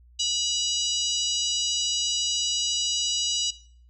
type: harmonic tone with a mistuned harmonic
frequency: 974 Hz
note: B5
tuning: 24 cents flat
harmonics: 3 / 4 / 5 / 6 / 7 / 8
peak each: -27 / -29 / -31 / -33 / -34 / -35 dBFS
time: 0.19-3.51 s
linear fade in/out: 10 ms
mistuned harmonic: 7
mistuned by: -15 cents
effects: noise-tail reverb RT60 0.5 s tail -18 dB re dry + added 60 Hz sine -51 dBFS peak until 3.89 s